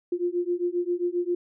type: beating tone pair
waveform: sine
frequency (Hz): 348.2 / 355.7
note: F4 / F4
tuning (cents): -5 / +32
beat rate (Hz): 7.5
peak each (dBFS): -27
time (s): 0.12-1.35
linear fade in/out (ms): 5
effects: none